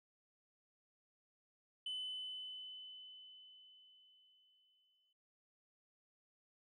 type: tone with exponential decay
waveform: sine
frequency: 3019 Hz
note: F#7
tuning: 34 cents sharp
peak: -37 dBFS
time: 1.86-5.13 s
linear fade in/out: 5 ms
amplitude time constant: 710 ms
effects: noise-tail reverb RT60 0.1 s tail -26 dB re dry + tanh soft clip ceiling -38 dBFS